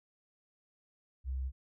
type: tone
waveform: sine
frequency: 65.41 Hz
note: C2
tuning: in tune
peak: -33 dBFS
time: 1.24-1.52 s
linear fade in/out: 50 ms
effects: none